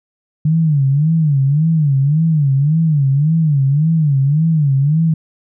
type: tone with vibrato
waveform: sine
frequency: 148.8 Hz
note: D3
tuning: 23 cents sharp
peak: -10 dBFS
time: 0.45-5.14 s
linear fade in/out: 5 ms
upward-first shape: sine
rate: 1.8 Hz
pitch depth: 170 cents each way
effects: none